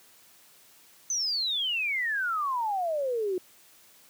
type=exponential sweep; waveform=sine; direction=down; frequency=6230 to 355.7 Hz; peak=-26 dBFS; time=1.1-3.38 s; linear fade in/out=2 ms; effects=white hiss -57 dBFS RMS until 4.09 s + high-pass 100 Hz 12 dB/octave